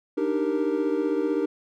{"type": "chord", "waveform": "triangle", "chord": "Eb major seventh", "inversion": "third", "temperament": "equal with one note detuned", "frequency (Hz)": [295.4, 311.1, 392, 466.2], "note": ["D4", "Eb4", "G4", "Bb4"], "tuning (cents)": [10, 0, 0, 0], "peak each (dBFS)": -26, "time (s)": [0.17, 1.46], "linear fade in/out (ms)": 10, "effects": []}